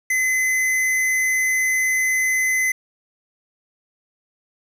square tone, 2037 Hz, C7, 47 cents flat, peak -18 dBFS, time 0.1-2.72 s, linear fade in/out 5 ms, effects resampled to 32000 Hz + 8-bit

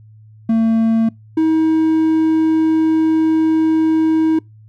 triangle tone pair in turn, 225.2 / 318.5 Hz, A3 / D#4, +40 / +41 cents, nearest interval tritone, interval 601 cents, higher second, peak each -9 dBFS, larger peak neither, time 0.49-1.09 / 1.37-4.39 s, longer second, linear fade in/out 5 ms, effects noise-tail reverb RT60 0.2 s tail -25 dB re dry + added 108 Hz sine -40 dBFS peak until 4.68 s

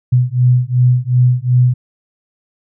sine beating tone pair, 123.47 / 126.17 Hz, B2 / B2, 0 / +37 cents, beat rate 2.7 Hz, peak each -12 dBFS, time 0.12-1.74 s, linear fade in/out 10 ms, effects none

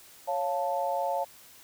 sine chord, Db augmented, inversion none, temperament equal, 554.4 / 698.5 / 880 Hz, Db5 / F5 / A5, 0 / 0 / 0 cents, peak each -31 dBFS, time 0.27-1.25 s, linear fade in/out 20 ms, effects white hiss -53 dBFS RMS until 1.63 s

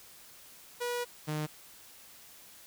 sawtooth tone pair in turn, 484.7 / 152.67 Hz, B4 / D#3, -32 / -33 cents, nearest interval octave + minor sixth, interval 2001 cents, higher first, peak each -28 dBFS, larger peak neither, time 0.8-1.05 / 1.27-1.47 s, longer first, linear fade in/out 20 ms, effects white hiss -54 dBFS RMS until 2.66 s

